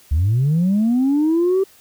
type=linear sweep; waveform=sine; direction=up; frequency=67.6 to 392 Hz; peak=-12 dBFS; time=0.11-1.64 s; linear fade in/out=10 ms; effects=tanh soft clip ceiling -11 dBFS + white hiss -50 dBFS RMS until 1.8 s